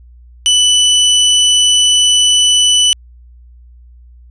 sawtooth tone, 2983 Hz, F#7, 13 cents sharp, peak -4 dBFS, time 0.46-2.93 s, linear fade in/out 0 ms, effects added 60 Hz sine -37 dBFS peak until 4.3 s + resampled to 22050 Hz

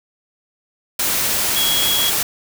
sine tone in noise, 3322 Hz, G#7, in tune, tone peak -18 dBFS, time 1.56-2.1 s, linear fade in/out 5 ms, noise white, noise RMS -19 dBFS, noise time 0.99-2.23 s, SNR -2 dB, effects none

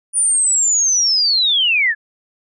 sine linear sweep, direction down, 9530 to 1661.2 Hz, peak -12 dBFS, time 0.13-1.95 s, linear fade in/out 50 ms, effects none

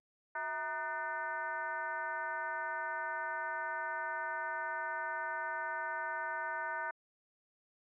sine tone with frequency modulation, 1222 Hz, D#6, 32 cents flat, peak -35 dBFS, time 0.35-6.91 s, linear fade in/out 5 ms, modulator 285 Hz, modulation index 1.9, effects added 60 Hz sine -69 dBFS peak until 7.81 s + high-pass 400 Hz 12 dB/octave

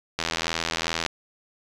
click train, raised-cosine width 0.2 ms, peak -7 dBFS, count 73, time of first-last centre 0.19-1.063 s, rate 82.5 Hz, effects resampled to 22050 Hz

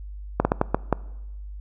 slowing click train, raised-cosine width 1 ms, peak -4 dBFS, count 6, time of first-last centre 0.4-0.927 s, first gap 50 ms, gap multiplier 1.38, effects noise-tail reverb RT60 1.0 s tail -21 dB re dry + added 50 Hz sine -34 dBFS peak until 1.6 s

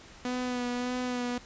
sawtooth tone with vibrato, 247.5 Hz, B3, 4 cents sharp, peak -26 dBFS, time 0.25-1.38 s, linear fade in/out 2 ms, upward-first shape sine, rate 1.7 Hz, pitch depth 23 cents each way, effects pink hiss -51 dBFS RMS until 1.45 s + resampled to 16000 Hz

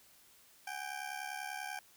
20% pulse ring-modulated tone, 786 Hz, G5, 4 cents sharp, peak -32 dBFS, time 0.67-1.79 s, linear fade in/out 2 ms, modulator 35.1 Hz, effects white hiss -63 dBFS RMS until 1.96 s

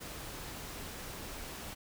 pink noise, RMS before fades -44 dBFS, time 0-1.75 s, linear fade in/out 20 ms, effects none

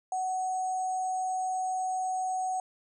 sine tone with sample-and-hold, 746 Hz, F#5, 14 cents sharp, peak -28 dBFS, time 0.12-2.6 s, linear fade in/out 2 ms, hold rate 7350 Hz, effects resampled to 24000 Hz

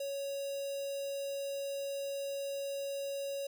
square tone with notch filter, 556 Hz, C#5, 5 cents sharp, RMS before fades -38 dBFS, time 0-3.47 s, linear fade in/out 5 ms, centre 1600 Hz, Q 1.1, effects none

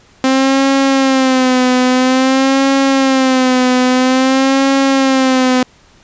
sawtooth tone with vibrato, 262.1 Hz, C4, 3 cents sharp, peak -5 dBFS, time 0.24-5.63 s, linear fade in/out 2 ms, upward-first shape sine, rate 0.5 Hz, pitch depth 65 cents each way, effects pink hiss -47 dBFS RMS until 6.03 s + resampled to 16000 Hz

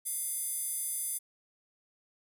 square tone with high-pass filter, 698.5 Hz, F5, in tune, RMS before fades -35 dBFS, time 0.05-1.19 s, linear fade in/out 20 ms, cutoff 10000 Hz, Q 4.1, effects none

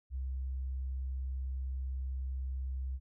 sine tone, 65.41 Hz, C2, in tune, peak -34 dBFS, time 0.1-3 s, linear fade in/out 50 ms, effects none

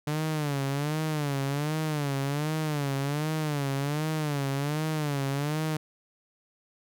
sawtooth tone with vibrato, 146.83 Hz, D3, in tune, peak -23 dBFS, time 0.07-5.77 s, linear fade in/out 5 ms, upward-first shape sine, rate 1.3 Hz, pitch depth 120 cents each way, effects none

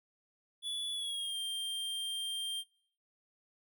square tone with pitch glide, 3428 to 3180 Hz, A7 to G7, -46 to +24 cents, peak -36 dBFS, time 0.62-2.64 s, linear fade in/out 50 ms, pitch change -130 cents, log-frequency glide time 0.93-1.37 s, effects noise-tail reverb RT60 0.7 s tail -24 dB re dry

